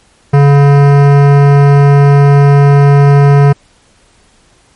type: tone with hard clipping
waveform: sine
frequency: 141.8 Hz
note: C#3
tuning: 40 cents sharp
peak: -4 dBFS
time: 0.33-3.53 s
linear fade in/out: 10 ms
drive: 18 dB
effects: pink hiss -48 dBFS RMS until 4.75 s + MP3 48 kbps